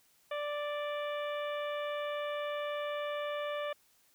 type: harmonic tone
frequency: 587.3 Hz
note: D5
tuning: in tune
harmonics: 1 / 2 / 3 / 4 / 5 / 6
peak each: -35 / -41 / -45 / -47 / -49 / -51 dBFS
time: 0.31-3.73 s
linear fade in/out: 5 ms
effects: white hiss -68 dBFS RMS until 4.14 s